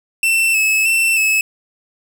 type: tone with vibrato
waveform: 45% pulse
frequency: 2637 Hz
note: E7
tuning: in tune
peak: -12 dBFS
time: 0.23-1.41 s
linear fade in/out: 2 ms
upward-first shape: square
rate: 1.6 Hz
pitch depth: 30 cents each way
effects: none